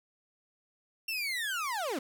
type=linear sweep; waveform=30% pulse; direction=down; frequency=2752 to 233.1 Hz; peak=-29 dBFS; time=1.08-1.99 s; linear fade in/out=5 ms; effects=none